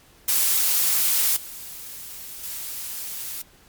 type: noise with level steps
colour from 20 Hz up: blue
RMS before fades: -20 / -37 / -32 dBFS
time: 0.28-3.42 s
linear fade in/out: 5 ms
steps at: 1.36 / 2.43 s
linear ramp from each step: 10 ms
effects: pink hiss -54 dBFS RMS until 3.68 s + MP3 96 kbps